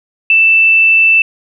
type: tone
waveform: sine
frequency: 2654 Hz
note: E7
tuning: 11 cents sharp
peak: -5 dBFS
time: 0.3-1.22 s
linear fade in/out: 2 ms
effects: none